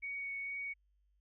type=tone with vibrato; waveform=sine; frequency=2233 Hz; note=C#7; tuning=12 cents sharp; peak=-38 dBFS; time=0.02-0.74 s; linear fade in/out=20 ms; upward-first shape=sine; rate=2.2 Hz; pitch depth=9 cents each way; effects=added 50 Hz sine -70 dBFS peak until 1.2 s